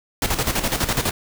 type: noise with tremolo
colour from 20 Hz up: pink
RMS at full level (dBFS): -20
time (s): 0.22-1.11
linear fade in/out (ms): 2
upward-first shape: square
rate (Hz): 12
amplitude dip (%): 65
effects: none